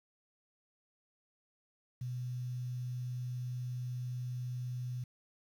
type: tone with quantisation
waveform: sine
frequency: 124.6 Hz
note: B2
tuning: 16 cents sharp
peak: -36 dBFS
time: 2.01-5.04 s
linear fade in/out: 5 ms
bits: 10
effects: none